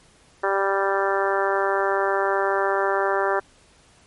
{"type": "harmonic tone", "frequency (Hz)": 196, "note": "G3", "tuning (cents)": 0, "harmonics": [2, 3, 4, 5, 6, 7, 8, 9], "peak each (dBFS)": [-24, -26, -27, -28, -29, -29, -30, -31], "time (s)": [0.43, 3.4], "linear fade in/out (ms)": 10, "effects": ["pink hiss -55 dBFS RMS until 4.06 s", "MP3 48 kbps"]}